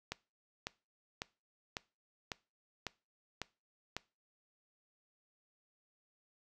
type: click train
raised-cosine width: 0.2 ms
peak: -20 dBFS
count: 8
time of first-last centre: 0.12-3.966 s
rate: 1.82 Hz
effects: noise-tail reverb RT60 0.3 s tail -21 dB re dry